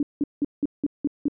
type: tone bursts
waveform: sine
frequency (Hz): 288.1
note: D4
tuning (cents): -33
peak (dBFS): -19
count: 7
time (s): 0-1.283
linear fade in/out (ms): 2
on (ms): 29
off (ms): 180
effects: none